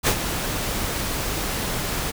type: noise with ADSR envelope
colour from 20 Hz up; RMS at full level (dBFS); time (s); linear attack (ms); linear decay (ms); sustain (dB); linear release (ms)
pink; -17; 0.03-2.12; 42; 74; -9; 24
effects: none